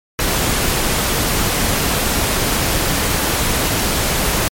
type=noise; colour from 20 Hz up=pink; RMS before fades=-17 dBFS; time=0.19-4.48 s; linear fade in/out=0 ms; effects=MP3 64 kbps